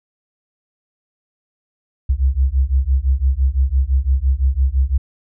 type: beating tone pair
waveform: sine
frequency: 63.7 / 69.6 Hz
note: C2 / C#2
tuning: -46 / +8 cents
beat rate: 5.9 Hz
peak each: -16 dBFS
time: 2.09-4.98 s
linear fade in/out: 10 ms
effects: none